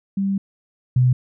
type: tone pair in turn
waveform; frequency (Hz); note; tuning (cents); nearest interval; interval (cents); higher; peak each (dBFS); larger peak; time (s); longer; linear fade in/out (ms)
sine; 196 / 126.05; G3 / B2; 0 / +36; minor sixth; 764; first; -18 / -12; second; 0.17-0.38 / 0.96-1.13; first; 5
effects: none